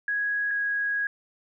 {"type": "tone pair in turn", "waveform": "sine", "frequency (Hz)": [1661.2, 1653.4], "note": ["G#6", "G#6"], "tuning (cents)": [0, -8], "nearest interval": "unison", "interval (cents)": 8, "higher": "first", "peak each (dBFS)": -24, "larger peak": "neither", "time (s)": [[0.08, 0.51], [0.51, 1.07]], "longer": "second", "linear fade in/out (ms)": 2, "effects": []}